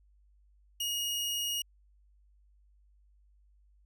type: tone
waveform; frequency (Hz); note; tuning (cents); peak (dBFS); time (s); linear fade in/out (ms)
sawtooth; 2874; F7; +49; -28; 0.8-1.62; 5
effects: added 50 Hz sine -61 dBFS peak until 3.85 s